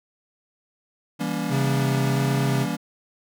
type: chord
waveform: square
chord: E diminished seventh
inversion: none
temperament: just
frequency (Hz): 164.81 / 197.78 / 237.3 / 284.8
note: E3 / G3 / Bb3 / Db4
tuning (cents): 0 / +16 / +31 / +47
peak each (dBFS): -31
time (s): 1.19-2.77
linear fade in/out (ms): 20
type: tone with vibrato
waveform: square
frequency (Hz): 134.9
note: C#3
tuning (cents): -47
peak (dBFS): -22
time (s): 1.49-2.67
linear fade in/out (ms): 50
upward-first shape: square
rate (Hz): 1.5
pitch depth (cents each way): 10
effects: none